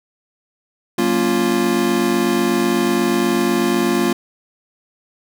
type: chord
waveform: square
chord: Gb major seventh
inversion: none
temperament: equal with one note detuned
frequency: 185 / 233.1 / 281.2 / 349.2 Hz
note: Gb3 / Bb3 / Db4 / F4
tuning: 0 / 0 / +25 / 0 cents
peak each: -25 / -20 / -24 / -19 dBFS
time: 0.98-4.13 s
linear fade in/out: 5 ms
effects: none